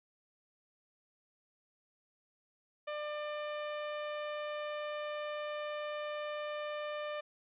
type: tone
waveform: sawtooth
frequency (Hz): 597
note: D5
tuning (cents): +28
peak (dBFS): -33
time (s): 2.87-7.21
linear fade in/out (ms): 10
effects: resampled to 8000 Hz